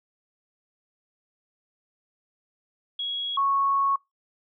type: tone pair in turn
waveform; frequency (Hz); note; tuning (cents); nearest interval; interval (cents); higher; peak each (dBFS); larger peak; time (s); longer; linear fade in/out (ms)
sine; 3322 / 1104.4; G#7 / C#6; 0 / -7; octave + perfect fifth; 1907; first; -27 / -20; second; 2.99-3.37 / 3.37-3.96; second; 5
effects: noise-tail reverb RT60 0.2 s tail -25 dB re dry